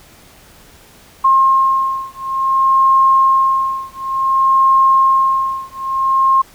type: beating tone pair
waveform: sine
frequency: 1068 / 1068.56 Hz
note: C6 / C6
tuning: +35 / +36 cents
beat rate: 0.56 Hz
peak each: -13 dBFS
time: 1.24-6.42 s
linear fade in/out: 10 ms
effects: pink hiss -44 dBFS RMS until 6.54 s